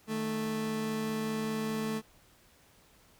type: tone pair together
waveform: 30% pulse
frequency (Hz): 154.7 / 219.5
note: D#3 / A3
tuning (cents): -10 / -4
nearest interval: tritone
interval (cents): 606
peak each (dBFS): -39 / -29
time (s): 0.07-2.02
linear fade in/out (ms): 50
effects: pink hiss -62 dBFS RMS until 3.19 s